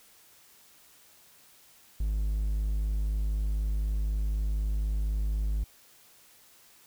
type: tone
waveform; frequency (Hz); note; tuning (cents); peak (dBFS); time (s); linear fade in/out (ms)
triangle; 52; G#1; +3; -24; 2-5.64; 5
effects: white hiss -58 dBFS RMS until 6.86 s